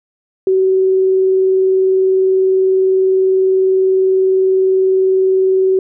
sine tone with vibrato, 378.6 Hz, F#4, 40 cents sharp, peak -9 dBFS, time 0.47-5.79 s, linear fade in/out 2 ms, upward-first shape square, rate 20 Hz, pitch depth 13 cents each way, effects none

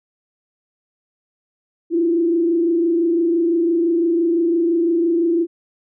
sine tone with frequency modulation, 337.3 Hz, E4, 40 cents sharp, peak -14 dBFS, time 1.9-5.47 s, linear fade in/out 50 ms, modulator 25.9 Hz, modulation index 0.58, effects none

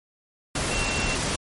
sine tone in noise, 2722 Hz, F7, 45 cents flat, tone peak -29 dBFS, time 0.71-1.15 s, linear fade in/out 5 ms, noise pink, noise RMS -26 dBFS, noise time 0.55-1.36 s, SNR -6 dB, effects MP3 48 kbps

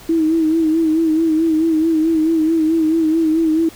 sine tone with vibrato, 320.7 Hz, E4, 48 cents flat, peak -12 dBFS, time 0.09-3.69 s, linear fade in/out 5 ms, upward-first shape sine, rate 4.6 Hz, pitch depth 55 cents each way, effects pink hiss -40 dBFS RMS until 3.75 s

